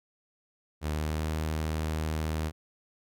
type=tone with pitch glide; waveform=sawtooth; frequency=76.3 to 78.31 Hz; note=D#2 to D#2; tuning=-33 to +12 cents; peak=-25 dBFS; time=0.81-2.52 s; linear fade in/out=50 ms; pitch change=+45 cents; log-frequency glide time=0.92-1.27 s; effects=none